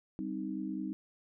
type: chord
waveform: sine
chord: C minor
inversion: second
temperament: equal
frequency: 196 / 261.6 / 311.1 Hz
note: G3 / C4 / Eb4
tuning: 0 / 0 / 0 cents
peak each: -39 / -40 / -38 dBFS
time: 0.19-0.93 s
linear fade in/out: 0 ms
effects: none